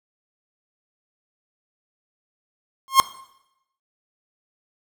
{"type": "tone with exponential growth", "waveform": "45% pulse", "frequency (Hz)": 1071, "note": "C6", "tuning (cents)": 40, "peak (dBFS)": -5, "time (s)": [2.88, 3], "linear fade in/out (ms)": 0, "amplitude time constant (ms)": 24, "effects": ["noise-tail reverb RT60 0.8 s tail -17 dB re dry"]}